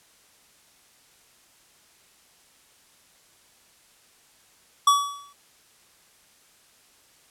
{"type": "tone with exponential decay", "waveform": "square", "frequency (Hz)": 1140, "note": "C#6", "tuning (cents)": 48, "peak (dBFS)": -13, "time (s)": [4.87, 5.33], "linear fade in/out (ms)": 5, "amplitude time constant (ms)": 98, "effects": ["white hiss -58 dBFS RMS until 7.3 s", "low-pass 11000 Hz 12 dB/octave"]}